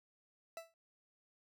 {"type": "tone with exponential decay", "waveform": "40% pulse", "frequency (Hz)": 661, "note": "E5", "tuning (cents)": 5, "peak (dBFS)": -40, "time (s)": [0.57, 0.74], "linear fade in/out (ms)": 1, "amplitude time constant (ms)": 35, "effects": []}